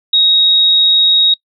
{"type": "tone", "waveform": "sine", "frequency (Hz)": 3777, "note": "A#7", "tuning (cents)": 22, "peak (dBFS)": -7, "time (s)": [0.13, 1.34], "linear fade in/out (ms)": 5, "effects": ["noise-tail reverb RT60 0.1 s tail -23 dB re dry"]}